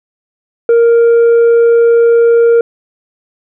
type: tone with tanh clipping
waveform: sine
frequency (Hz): 466.2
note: A#4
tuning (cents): 0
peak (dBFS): -5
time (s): 0.69-2.61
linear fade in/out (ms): 2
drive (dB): 3
effects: none